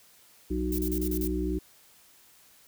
harmonic tone, 61.74 Hz, B1, in tune, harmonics 1 / 3 / 5 / 6, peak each -31 / -35 / -31 / -33 dBFS, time 0.5-1.59 s, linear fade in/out 10 ms
violet noise bursts, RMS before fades -36 dBFS, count 6, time 0.72-1.275 s, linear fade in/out 2 ms, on 65 ms, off 33 ms
effects white hiss -58 dBFS RMS until 2.67 s

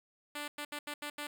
5% pulse tone bursts at uneven times, 293.7 Hz, D4, in tune, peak -27 dBFS, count 6, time 0.35-0.48 / 0.58-0.65 / 0.72-0.79 / 0.87-0.94 / 1.02-1.1 / 1.18-1.27 s, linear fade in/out 5 ms, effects none

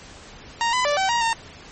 sawtooth tone with pitch steps, 931 / 1004 / 584 / 767 / 943 / 914 Hz, A#5 / B5 / D5 / G5 / A#5 / A#5, -2 / +28 / -10 / -38 / +20 / -34 cents, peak -15 dBFS, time 0.61-1.33 s, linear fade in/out 0 ms, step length 120 ms, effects pink hiss -43 dBFS RMS until 1.71 s + MP3 32 kbps

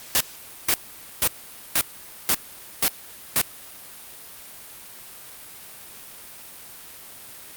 white noise bursts, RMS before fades -19 dBFS, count 7, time 0.15-3.415 s, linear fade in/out 0 ms, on 55 ms, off 480 ms, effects white hiss -42 dBFS RMS until 7.56 s + Opus 48 kbps

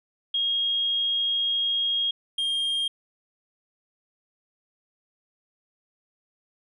sine / triangle tone pair in turn, 3263 / 3220 Hz, G#7 / G7, -31 / +46 cents, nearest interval unison, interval 23 cents, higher first, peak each -22 dBFS, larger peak neither, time 0.34-2.11 / 2.38-2.88 s, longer first, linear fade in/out 5 ms, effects resampled to 24000 Hz

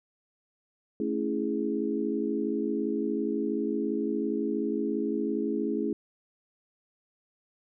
sine chord, A major seventh, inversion none, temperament equal, 220 / 277.2 / 329.6 / 415.3 Hz, A3 / C#4 / E4 / G#4, 0 / 0 / 0 / 0 cents, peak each -32 dBFS, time 1-5.93 s, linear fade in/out 2 ms, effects none

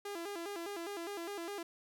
sawtooth tone with vibrato, 370 Hz, F#4, in tune, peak -36 dBFS, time 0.05-1.63 s, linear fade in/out 5 ms, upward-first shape square, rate 4.9 Hz, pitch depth 160 cents each way, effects none

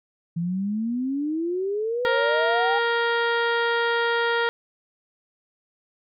sine exponential sweep, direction up, 164.81 to 819 Hz, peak -23 dBFS, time 0.36-2.79 s, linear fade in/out 10 ms
harmonic tone, 467.9 Hz, A#4, 6 cents sharp, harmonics 1 / 2 / 3 / 4 / 5 / 6 / 7 / 8 / 9 / 10, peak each -24 / -27 / -26 / -28 / -41 / -41 / -34 / -40 / -47 / -46 dBFS, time 2.05-4.49 s, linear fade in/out 0 ms
effects none

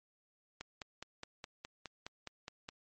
click train, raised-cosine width 0.2 ms, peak -26 dBFS, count 11, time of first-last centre 0.61-2.689 s, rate 4.81 Hz, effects MP3 32 kbps

